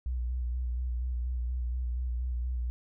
sine tone with vibrato, 61.3 Hz, B1, 12 cents flat, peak -29 dBFS, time 0.06-2.7 s, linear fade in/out 0 ms, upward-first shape square, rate 4.2 Hz, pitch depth 33 cents each way, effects none

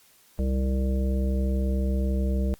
harmonic tone, 65.6 Hz, C2, 5 cents sharp, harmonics 1 / 3 / 5 / 7 / 9, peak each -23 / -29 / -37 / -37 / -38 dBFS, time 0.39-2.54 s, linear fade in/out 0 ms, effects white hiss -58 dBFS RMS until 2.59 s + Opus 48 kbps

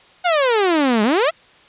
sawtooth exponential two-way sweep, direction down then up, 740 to 204 to 693 Hz, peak -10 dBFS, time 0.24-1.31 s, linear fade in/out 20 ms, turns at 1.03 s, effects white hiss -49 dBFS RMS until 1.68 s + resampled to 8000 Hz

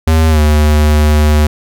square tone with pitch glide, 79.9 to 75.42 Hz, D#2 to D2, +47 to +47 cents, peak -7 dBFS, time 0.07-1.47 s, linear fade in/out 5 ms, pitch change -100 cents, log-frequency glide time 0.29-0.4 s, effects none

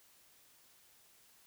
silence, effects white hiss -65 dBFS RMS until 1.46 s

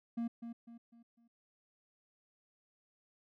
triangle tone with echo, 233.1 Hz, A#3, in tune, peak -32 dBFS, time 0.17-0.28 s, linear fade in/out 10 ms, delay 250 ms, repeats 4, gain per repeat -8 dB, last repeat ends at 1.28 s, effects none

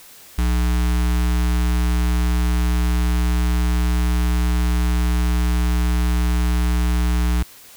square tone with notch filter, 60 Hz, B1, 49 cents flat, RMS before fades -18 dBFS, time 0.38-7.43 s, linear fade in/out 5 ms, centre 540 Hz, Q 1.2, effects white hiss -44 dBFS RMS until 7.76 s

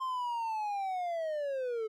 triangle linear sweep, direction down, 1057 to 427.7 Hz, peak -30 dBFS, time 0-1.88 s, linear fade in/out 20 ms, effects none

